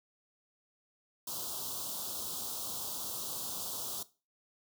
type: band-stop noise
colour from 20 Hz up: white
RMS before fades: -39 dBFS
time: 1.27-4.03 s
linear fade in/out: 5 ms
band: 1300 to 3200 Hz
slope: 48 dB/octave
effects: noise-tail reverb RT60 0.3 s tail -17 dB re dry + high-pass 80 Hz 12 dB/octave